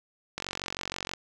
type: click train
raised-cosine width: 0.2 ms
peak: -15 dBFS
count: 36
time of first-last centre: 0.38-1.136 s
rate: 46.3 Hz
effects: none